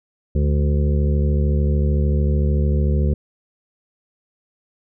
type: harmonic tone with a mistuned harmonic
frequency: 73.42 Hz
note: D2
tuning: in tune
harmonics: 1 / 2 / 3 / 5 / 6 / 7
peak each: -16 / -22 / -26 / -30 / -32 / -33 dBFS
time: 0.35-3.14 s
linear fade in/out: 5 ms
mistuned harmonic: 3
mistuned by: -38 cents
effects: none